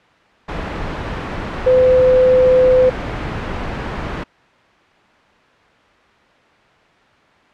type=tone in noise; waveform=sine; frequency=510 Hz; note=C5; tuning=44 cents flat; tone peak=-8 dBFS; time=1.66-2.9 s; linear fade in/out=10 ms; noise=pink; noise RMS=-23 dBFS; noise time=0.48-4.24 s; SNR=+12 dB; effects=white hiss -50 dBFS RMS until 7.53 s + low-pass 2000 Hz 12 dB/octave